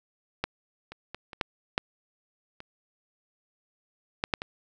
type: clicks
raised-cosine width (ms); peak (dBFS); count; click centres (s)
0.3; -11 / -25 / -21 / -25 / -10 / -8 / -26 / -10 / -8 / -18; 10; 0.44 / 0.92 / 1.146 / 1.332 / 1.412 / 1.779 / 2.604 / 4.239 / 4.338 / 4.419
effects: none